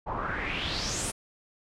pink noise with low-pass filter sweep, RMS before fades -32 dBFS, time 0.06-1.12 s, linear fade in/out 20 ms, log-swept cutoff 860 to 10000 Hz, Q 4.6, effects none

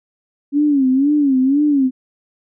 sine tone with vibrato, 277.3 Hz, C#4, 1 cent sharp, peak -11 dBFS, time 0.52-1.91 s, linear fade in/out 50 ms, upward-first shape sine, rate 2 Hz, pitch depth 130 cents each way, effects none

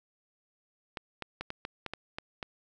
clicks, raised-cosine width 0.3 ms, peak -20 dBFS, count 9, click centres 0.972 / 1.223 / 1.41 / 1.504 / 1.651 / 1.863 / 1.936 / 2.185 / 2.428 s, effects none

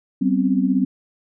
sine tone cluster, 191.8 / 252.6 / 268.6 Hz, G3 / B3 / C4, -37 / +39 / +46 cents, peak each -20 dBFS, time 0.21-0.85 s, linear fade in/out 10 ms, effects none

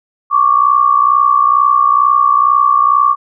sine tone pair together, 1108.7 / 1170.9 Hz, C#6 / D6, 0 / -6 cents, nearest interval minor second, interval 94 cents, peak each -10 dBFS, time 0.3-3.16 s, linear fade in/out 50 ms, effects none

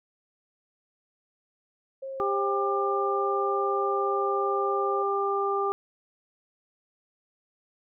sine tone with vibrato, 535 Hz, C5, 38 cents sharp, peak -33 dBFS, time 2.02-5.03 s, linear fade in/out 10 ms, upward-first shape sine, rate 3.4 Hz, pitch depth 8 cents each way
harmonic tone, 397.7 Hz, G4, 25 cents sharp, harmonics 1 / 2 / 3, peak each -27 / -31 / -28 dBFS, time 2.2-5.72 s, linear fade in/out 0 ms
effects none

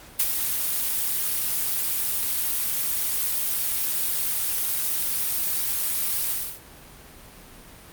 blue noise with ADSR envelope, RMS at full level -19 dBFS, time 0.19-6.6 s, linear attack 10 ms, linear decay 48 ms, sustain -6 dB, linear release 290 ms, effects pink hiss -46 dBFS RMS until 7.92 s + Opus 48 kbps

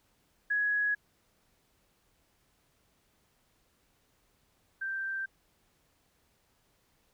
sine tone pair in turn, 1673 / 1568.6 Hz, G#6 / G6, +12 / +1 cents, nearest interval minor second, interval 111 cents, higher first, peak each -26 / -32 dBFS, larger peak first, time 0.5-0.95 / 4.81-5.26 s, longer neither, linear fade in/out 10 ms, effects pink hiss -71 dBFS RMS until 7.13 s

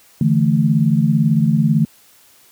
sine chord, D suspended second, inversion none, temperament equal, 146.83 / 164.81 / 220 Hz, D3 / E3 / A3, 0 / 0 / 0 cents, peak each -16 dBFS, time 0.21-1.85 s, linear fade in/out 2 ms, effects white hiss -50 dBFS RMS until 2.51 s + high-pass 60 Hz 12 dB/octave

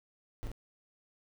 brown noise with echo, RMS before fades -37 dBFS, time 0.43-0.47 s, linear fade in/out 0 ms, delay 46 ms, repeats 1, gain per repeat -3 dB, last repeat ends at 0.516 s, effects none

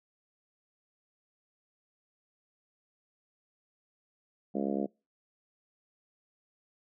harmonic tone, 69.3 Hz, C#2, in tune, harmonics 3 / 4 / 5 / 6 / 7 / 8 / 9 / 10, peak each -33 / -35 / -37 / -39 / -40 / -41 / -42 / -43 dBFS, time 4.54-4.87 s, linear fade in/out 20 ms, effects noise-tail reverb RT60 0.3 s tail -26 dB re dry

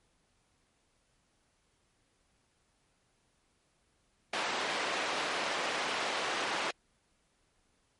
pink band-pass noise, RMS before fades -34 dBFS, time 4.33-6.71 s, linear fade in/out 5 ms, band 510 to 3800 Hz, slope 12 dB/octave, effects pink hiss -73 dBFS RMS until 7.99 s + MP3 48 kbps

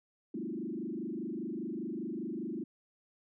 sine tone with frequency modulation, 277.2 Hz, C#4, in tune, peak -35 dBFS, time 0.34-2.64 s, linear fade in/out 5 ms, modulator 25 Hz, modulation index 3.2, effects none

